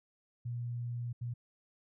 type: tone bursts at uneven times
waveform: sine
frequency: 120 Hz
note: B2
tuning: 49 cents flat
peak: -35 dBFS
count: 2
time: 0.45-1.13 / 1.21-1.34 s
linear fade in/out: 10 ms
effects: none